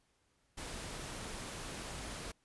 pink noise, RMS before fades -44 dBFS, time 0.57-2.32 s, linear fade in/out 10 ms, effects pink hiss -75 dBFS RMS until 2.44 s + resampled to 24000 Hz

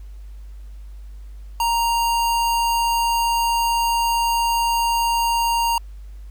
square tone, 932.3 Hz, A#5, in tune, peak -18 dBFS, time 1.6-5.78 s, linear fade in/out 2 ms, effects added 50 Hz sine -34 dBFS peak until 6.3 s + pink hiss -59 dBFS RMS until 6.3 s

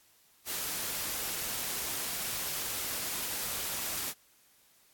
white noise, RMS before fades -35 dBFS, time 0.45-4.14 s, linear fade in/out 50 ms, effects white hiss -64 dBFS RMS until 4.93 s + AAC 64 kbps

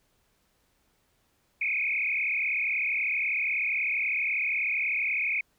sine tone with frequency modulation, 2339 Hz, D7, 8 cents flat, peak -25 dBFS, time 1.61-5.41 s, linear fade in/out 5 ms, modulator 36.2 Hz, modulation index 5.1, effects pink hiss -70 dBFS RMS until 5.58 s

